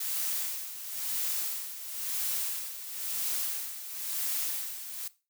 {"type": "noise with tremolo", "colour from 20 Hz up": "blue", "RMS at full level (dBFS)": -31, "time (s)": [0, 5.08], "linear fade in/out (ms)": 5, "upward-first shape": "sine", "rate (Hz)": 0.98, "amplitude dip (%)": 70, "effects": ["noise-tail reverb RT60 0.3 s tail -18 dB re dry"]}